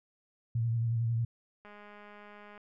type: tone with vibrato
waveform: sine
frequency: 115.6 Hz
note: A#2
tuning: 14 cents flat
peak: -27 dBFS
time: 0.55-1.25 s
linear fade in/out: 5 ms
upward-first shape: sine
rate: 11 Hz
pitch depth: 38 cents each way
type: click train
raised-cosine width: 0.5 ms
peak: -37 dBFS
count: 193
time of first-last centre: 1.65-2.578 s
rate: 207 Hz
effects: none